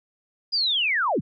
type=linear sweep; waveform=sine; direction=down; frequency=4958 to 73.2 Hz; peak=-20 dBFS; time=0.52-1.21 s; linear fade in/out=20 ms; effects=none